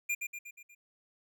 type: tone with echo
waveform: square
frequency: 2400 Hz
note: D7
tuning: 37 cents sharp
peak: -30 dBFS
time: 0.09-0.15 s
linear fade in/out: 10 ms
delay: 120 ms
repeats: 5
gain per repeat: -5 dB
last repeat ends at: 0.75 s
effects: none